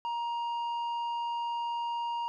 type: tone with tanh clipping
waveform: sine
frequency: 941 Hz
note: A#5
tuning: 16 cents sharp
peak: -32 dBFS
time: 0.05-2.28 s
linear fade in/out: 0 ms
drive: 7 dB
effects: none